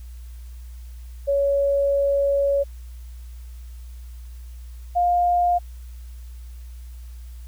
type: tone pair in turn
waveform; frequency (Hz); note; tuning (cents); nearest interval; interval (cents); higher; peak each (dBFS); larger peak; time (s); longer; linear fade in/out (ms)
sine; 560 / 705.6; C#5 / F5; +18 / +18; major third; 400; second; -17 / -16; second; 1.27-2.64 / 4.95-5.59; first; 20
effects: added 60 Hz sine -35 dBFS peak until 7.47 s + white hiss -56 dBFS RMS until 7.47 s